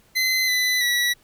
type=tone with pitch steps; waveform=25% pulse; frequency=2047 / 2001 / 1943 Hz; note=C7 / B6 / B6; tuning=-38 / +22 / -29 cents; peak=-15 dBFS; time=0.15-1.14 s; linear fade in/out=20 ms; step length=330 ms; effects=pink hiss -58 dBFS RMS until 1.23 s